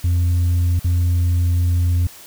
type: tone with dropouts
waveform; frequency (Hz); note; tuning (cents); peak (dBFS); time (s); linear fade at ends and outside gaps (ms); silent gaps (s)
sine; 87.31; F2; 0; -11; 0.04-2.07; 5; 0.794-0.844
effects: tanh soft clip ceiling -13 dBFS + white hiss -41 dBFS RMS until 2.26 s